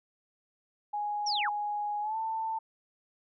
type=tone with pitch glide; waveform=sine; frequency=830.6 to 890.2 Hz; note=G#5 to A5; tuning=0 to +20 cents; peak=-30 dBFS; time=0.93-2.59 s; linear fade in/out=10 ms; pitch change=+120 cents; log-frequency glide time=2.01-2.17 s
type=linear sweep; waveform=sine; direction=down; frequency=5840 to 705 Hz; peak=-29 dBFS; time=1.26-1.5 s; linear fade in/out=10 ms
effects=none